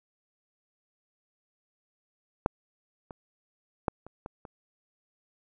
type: clicks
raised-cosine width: 1 ms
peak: -9 / -27 / -11 / -30 / -24 / -29 dBFS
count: 6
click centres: 2.461 / 3.108 / 3.882 / 4.066 / 4.261 / 4.452 s
effects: none